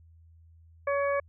harmonic tone, 563 Hz, C#5, 27 cents sharp, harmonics 1 / 2 / 3 / 4, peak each -26 / -32 / -36 / -38 dBFS, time 0.87-1.2 s, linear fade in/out 5 ms, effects added 82 Hz sine -53 dBFS peak until 1.28 s

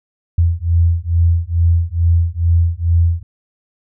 sine beating tone pair, 83.5 / 85.8 Hz, E2 / F2, +23 / -30 cents, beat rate 2.3 Hz, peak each -14 dBFS, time 0.38-3.23 s, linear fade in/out 5 ms, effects none

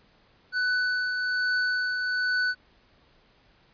square tone with tremolo, 1494 Hz, F#6, 16 cents sharp, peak -23 dBFS, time 0.52-2.55 s, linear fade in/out 50 ms, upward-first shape triangle, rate 1.2 Hz, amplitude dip 40%, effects pink hiss -61 dBFS RMS until 3.73 s + resampled to 11025 Hz

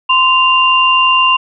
sine tone pair together, 1037 / 2786 Hz, C6 / F7, -16 / -5 cents, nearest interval octave + perfect fourth, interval 1711 cents, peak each -10 dBFS, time 0.09-1.37 s, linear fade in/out 10 ms, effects none

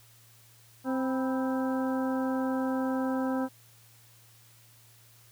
harmonic tone with a mistuned harmonic, 261.6 Hz, C4, in tune, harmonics 1 / 2 / 3 / 4 / 5 / 6, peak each -28 / -34 / -38 / -40 / -42 / -44 dBFS, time 0.84-3.49 s, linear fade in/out 50 ms, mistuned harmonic 4, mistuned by -100 cents, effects added 115 Hz sine -59 dBFS peak until 5.31 s + white hiss -59 dBFS RMS until 5.31 s

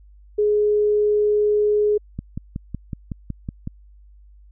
sine tone, 418.6 Hz, G#4, 14 cents sharp, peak -15 dBFS, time 0.38-1.98 s, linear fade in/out 10 ms
click train, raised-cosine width 5 ms, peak -15 dBFS, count 9, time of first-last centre 2.19-3.674 s, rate 5.39 Hz
effects added 50 Hz sine -45 dBFS peak until 4.51 s

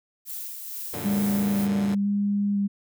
violet noise with tremolo, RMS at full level -34 dBFS, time 0.25-1.68 s, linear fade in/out 50 ms, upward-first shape sine, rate 2.2 Hz, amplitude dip 35%
10% pulse chord, Gb augmented, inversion none, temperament equal, 92.5 / 116.54 / 146.83 Hz, Gb2 / Bb2 / D3, 0 / 0 / 0 cents, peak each -28 dBFS, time 0.93-1.95 s, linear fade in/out 10 ms
sine tone with vibrato, 201.6 Hz, G3, 49 cents sharp, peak -21 dBFS, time 1.04-2.68 s, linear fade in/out 20 ms, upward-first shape square, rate 0.99 Hz, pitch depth 10 cents each way
effects none

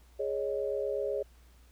sine chord, Ab suspended fourth, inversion none, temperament equal, 415.3 / 554.4 / 622.3 Hz, Ab4 / Db5 / Eb5, 0 / 0 / 0 cents, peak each -33 / -33 / -38 dBFS, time 0.19-1.23 s, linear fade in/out 10 ms, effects added 60 Hz sine -56 dBFS peak until 1.71 s + pink hiss -65 dBFS RMS until 1.71 s

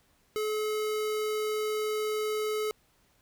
square tone, 428.4 Hz, A4, 46 cents flat, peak -29 dBFS, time 0.36-2.71 s, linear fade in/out 0 ms, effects pink hiss -67 dBFS RMS until 3.21 s

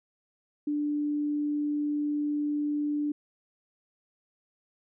sine tone, 294.7 Hz, D4, 6 cents sharp, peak -26 dBFS, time 0.67-3.12 s, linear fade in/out 5 ms, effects none

